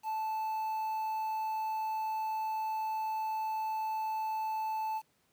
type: tone with quantisation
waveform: triangle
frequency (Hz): 876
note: A5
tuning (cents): -8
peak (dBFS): -30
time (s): 0.03-5.02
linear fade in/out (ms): 50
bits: 9
effects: pink hiss -72 dBFS RMS until 5.32 s + high-pass 100 Hz 12 dB/octave